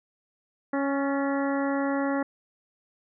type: harmonic tone with a mistuned harmonic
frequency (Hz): 277.2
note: C#4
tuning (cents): 0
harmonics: 1 / 2 / 3 / 4 / 5 / 6 / 7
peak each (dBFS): -26 / -30 / -34 / -37 / -37 / -39 / -40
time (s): 0.73-2.23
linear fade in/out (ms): 5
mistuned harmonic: 6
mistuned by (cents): +53
effects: none